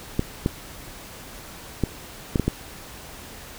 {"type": "clicks", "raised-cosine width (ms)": 3, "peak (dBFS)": -7, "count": 6, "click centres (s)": [0.194, 0.461, 1.837, 2.358, 2.397, 2.48], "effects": ["pink hiss -41 dBFS RMS until 3.58 s"]}